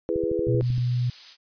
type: chord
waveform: sine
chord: E major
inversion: none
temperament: equal with one note detuned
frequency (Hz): 337.5 / 415.3 / 493.9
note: E4 / G#4 / B4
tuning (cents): +41 / 0 / 0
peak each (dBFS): -27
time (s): 0.09-0.61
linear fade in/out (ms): 0
type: click train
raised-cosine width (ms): 5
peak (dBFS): -22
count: 9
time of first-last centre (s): 0.16-0.78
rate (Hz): 12.9
type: tone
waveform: sine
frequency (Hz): 123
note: B2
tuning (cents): -7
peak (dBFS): -21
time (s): 0.48-1.1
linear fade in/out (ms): 5
type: noise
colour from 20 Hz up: violet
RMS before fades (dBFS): -31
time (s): 0.61-1.37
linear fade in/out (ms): 50
effects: resampled to 11025 Hz